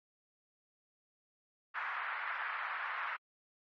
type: band-pass noise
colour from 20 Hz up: pink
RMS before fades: -39 dBFS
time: 1.74-3.17 s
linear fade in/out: 20 ms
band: 1100 to 1900 Hz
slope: 24 dB/octave
effects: MP3 32 kbps